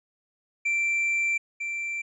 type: tone pair in turn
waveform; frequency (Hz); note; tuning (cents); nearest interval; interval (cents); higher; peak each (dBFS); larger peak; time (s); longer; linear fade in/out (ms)
triangle; 2349 / 2349; D7 / D7; 0 / 0; unison; 0; neither; -21 / -27; first; 0.65-1.38 / 1.6-2.02; first; 10
effects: resampled to 24000 Hz